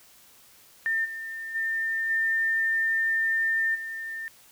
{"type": "tone with level steps", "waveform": "sine", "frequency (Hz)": 1803, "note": "A6", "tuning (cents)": 42, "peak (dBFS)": [-23, -33, -25, -22, -32], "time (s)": [0.86, 4.28], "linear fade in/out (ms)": 0, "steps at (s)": [1.04, 1.54, 2.09, 3.74], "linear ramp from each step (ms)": 20, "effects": ["white hiss -55 dBFS RMS until 4.51 s"]}